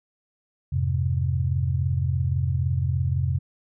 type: chord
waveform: sine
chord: F minor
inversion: none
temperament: just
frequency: 87.31 / 104.77 / 130.96 Hz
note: F2 / Ab2 / C3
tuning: 0 / +16 / +2 cents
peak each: -24 / -30 / -24 dBFS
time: 0.72-3.39 s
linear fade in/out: 10 ms
effects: none